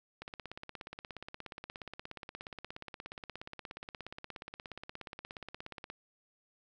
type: click train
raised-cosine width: 0.3 ms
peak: -27 dBFS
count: 97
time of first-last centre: 0.22-5.9 s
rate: 16.9 Hz
effects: none